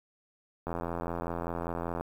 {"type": "click train", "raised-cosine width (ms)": 1, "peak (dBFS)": -20, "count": 115, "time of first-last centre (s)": [0.67, 2.01], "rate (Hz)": 85.1, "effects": ["9-bit"]}